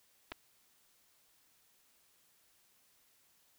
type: clicks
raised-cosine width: 0.3 ms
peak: -26 dBFS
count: 2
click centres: 0.318 / 0.321 s
effects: white hiss -70 dBFS RMS until 3.58 s